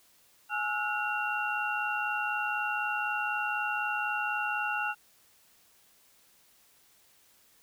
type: tone cluster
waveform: sine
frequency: 838 / 1319 / 1443 / 2752 Hz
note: G#5 / E6 / F#6 / F7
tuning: +15 / +1 / -44 / -26 cents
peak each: -34 / -38 / -32 / -35 dBFS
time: 0.49-4.95 s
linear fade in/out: 50 ms
effects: white hiss -63 dBFS RMS until 7.62 s